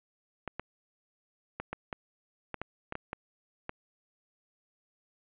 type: clicks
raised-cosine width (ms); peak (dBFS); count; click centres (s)
0.5; -20; 11; 0.477 / 0.596 / 1.6 / 1.73 / 1.928 / 2.543 / 2.616 / 2.924 / 2.954 / 3.131 / 3.694
effects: resampled to 8000 Hz + 10-bit